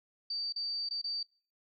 sine tone with dropouts, 4625 Hz, D8, 27 cents flat, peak -33 dBFS, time 0.3-1.23 s, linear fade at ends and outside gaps 5 ms, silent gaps 0.525-0.56 / 0.889-0.908 / 1.016-1.041 s, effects noise-tail reverb RT60 0.4 s tail -24 dB re dry

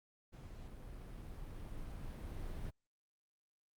brown noise with level ramp, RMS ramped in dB -51 to -43 dBFS, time 0.32-2.71 s, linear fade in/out 20 ms, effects Opus 48 kbps

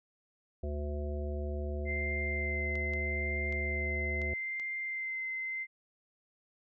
harmonic tone, 73.42 Hz, D2, in tune, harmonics 1 / 3 / 5 / 7 / 9, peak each -34 / -45 / -42 / -45 / -45 dBFS, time 0.63-4.34 s, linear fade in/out 5 ms
sine tone with vibrato, 2081 Hz, C7, 10 cents flat, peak -34 dBFS, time 1.85-5.67 s, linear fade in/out 50 ms, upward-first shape sine, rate 0.79 Hz, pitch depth 13 cents each way
clicks, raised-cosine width 0.2 ms, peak -33 dBFS, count 5, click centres 2.755 / 2.936 / 3.525 / 4.217 / 4.598 s
effects none

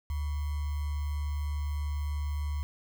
sine tone with sample-and-hold, 73.42 Hz, D2, in tune, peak -29 dBFS, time 0.1-2.63 s, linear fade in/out 0 ms, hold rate 1050 Hz, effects none

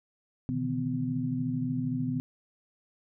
sine tone cluster, 124.1 / 147.9 / 161 / 252.8 Hz, B2 / D3 / E3 / B3, +9 / +13 / -41 / +41 cents, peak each -34 / -37 / -36 / -30 dBFS, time 0.49-2.2 s, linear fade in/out 0 ms, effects none

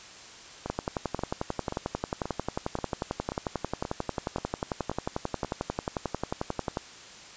two click trains, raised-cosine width 1 ms, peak -18 / -14 dBFS, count 10 / 69, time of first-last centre 0.66-5.447 / 0.7-6.771 s, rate 1.88 / 11.2 Hz, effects white hiss -47 dBFS RMS until 7.36 s + resampled to 16000 Hz

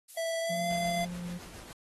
violet noise, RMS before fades -45 dBFS, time 0.08-1 s, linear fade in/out 10 ms
square tone with pitch glide, 659.3 to 686.1 Hz, E5 to F5, 0 to -31 cents, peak -31 dBFS, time 0.17-1.05 s, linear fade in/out 5 ms, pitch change +69 cents, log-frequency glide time 0.41-0.66 s
triangle tone with vibrato, 176.1 Hz, F3, 15 cents sharp, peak -34 dBFS, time 0.49-1.39 s, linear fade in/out 20 ms, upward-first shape triangle, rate 2.2 Hz, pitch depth 9 cents each way
pink noise with tremolo, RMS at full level -47 dBFS, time 0.7-1.73 s, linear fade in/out 2 ms, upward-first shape sine, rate 7.1 Hz, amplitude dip 40%
effects AAC 32 kbps

